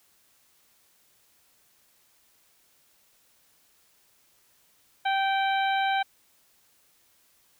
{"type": "harmonic tone", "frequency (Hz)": 779, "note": "G5", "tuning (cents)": -11, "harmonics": [1, 2, 3, 4, 5], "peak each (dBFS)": [-24, -30, -34, -36, -38], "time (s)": [5.05, 6.03], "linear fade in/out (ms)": 10, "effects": ["white hiss -64 dBFS RMS until 7.59 s"]}